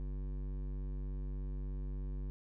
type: tone with hard clipping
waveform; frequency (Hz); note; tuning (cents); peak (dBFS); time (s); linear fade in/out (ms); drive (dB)
triangle; 48.33; G1; -24; -39; 0-2.3; 0; 17
effects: none